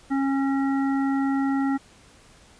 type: harmonic tone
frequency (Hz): 273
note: C#4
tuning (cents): -26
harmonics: 1 / 3 / 5 / 7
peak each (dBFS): -21 / -31 / -35 / -38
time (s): 0.1-1.78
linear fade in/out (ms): 20
effects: pink hiss -53 dBFS RMS until 2.59 s + resampled to 22050 Hz